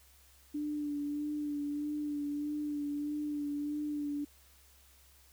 sine tone with vibrato, 293.8 Hz, D4, 1 cent sharp, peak -33 dBFS, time 0.54-4.25 s, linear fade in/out 10 ms, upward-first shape sine, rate 1.6 Hz, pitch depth 26 cents each way, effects added 67 Hz sine -63 dBFS peak until 5.32 s + white hiss -63 dBFS RMS until 5.32 s

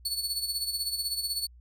sawtooth tone with tremolo, 4435 Hz, C#8, in tune, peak -24 dBFS, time 0.05-1.47 s, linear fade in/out 5 ms, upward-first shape sine, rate 16 Hz, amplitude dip 65%, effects added 60 Hz sine -50 dBFS peak until 1.6 s

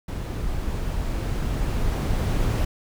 brown noise with level ramp, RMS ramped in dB -29 to -21 dBFS, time 0.08-2.65 s, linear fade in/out 5 ms, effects none

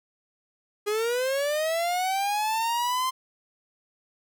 45% pulse linear sweep, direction up, 408.5 to 1046.5 Hz, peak -24 dBFS, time 0.86-3.11 s, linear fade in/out 20 ms, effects none

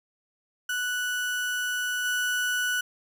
35% pulse tone with level steps, 1480 Hz, F#6, in tune, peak -25 / -23 dBFS, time 0.69-2.81 s, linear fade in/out 5 ms, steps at 2.04 s, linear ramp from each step 20 ms, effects none

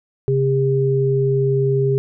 sine tone pair together, 134.6 / 402.8 Hz, C3 / G4, +49 / +47 cents, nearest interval octave + perfect fifth, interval 1898 cents, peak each -17 dBFS, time 0.28-1.98 s, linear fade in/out 0 ms, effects none

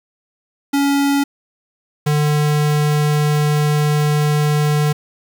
square tone pair in turn, 280.9 / 149.23 Hz, C#4 / D3, +23 / +28 cents, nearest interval major seventh, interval 1095 cents, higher first, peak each -14 dBFS, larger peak neither, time 0.73-1.24 / 2.06-4.93 s, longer second, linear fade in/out 10 ms, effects 7-bit

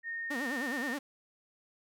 sine tone with pitch glide, 1841 to 1822 Hz, A#6 to A#6, -22 to -40 cents, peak -35 dBFS, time 0.03-0.98 s, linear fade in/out 50 ms, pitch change -18 cents, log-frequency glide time 0.41-0.48 s
sawtooth tone with vibrato, 262.4 Hz, C4, 5 cents sharp, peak -31 dBFS, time 0.3-0.99 s, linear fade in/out 10 ms, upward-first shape sine, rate 9.5 Hz, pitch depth 210 cents each way
effects none

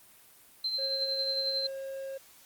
sine tone with tremolo, 4109 Hz, C8, 32 cents flat, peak -27 dBFS, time 0.64-1.67 s, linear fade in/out 5 ms, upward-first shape triangle, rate 11 Hz, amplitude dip 45%
triangle tone, 540 Hz, C#5, 45 cents flat, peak -34 dBFS, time 0.78-2.18 s, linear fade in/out 10 ms
effects white hiss -57 dBFS RMS until 2.45 s + Opus 32 kbps

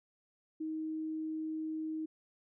sine tone, 314.9 Hz, D#4, 21 cents sharp, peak -35 dBFS, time 0.6-2.06 s, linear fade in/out 10 ms, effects none

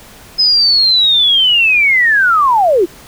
sine linear sweep, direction down, 5110 to 316.1 Hz, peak -7 dBFS, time 0.38-2.86 s, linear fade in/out 20 ms, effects pink hiss -38 dBFS RMS until 3.07 s

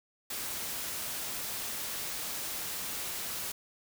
white noise, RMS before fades -37 dBFS, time 0.3-3.52 s, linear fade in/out 5 ms, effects none

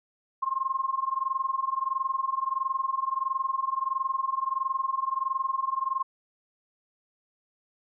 sine tone with amplitude modulation, 1065 Hz, C6, 30 cents sharp, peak -22 dBFS, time 0.42-6.03 s, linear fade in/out 10 ms, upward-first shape sine, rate 21.5 Hz, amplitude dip 90%, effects none

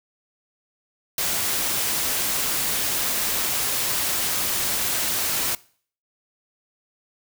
white noise, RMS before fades -24 dBFS, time 1.18-5.55 s, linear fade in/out 2 ms, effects noise-tail reverb RT60 0.5 s tail -22 dB re dry

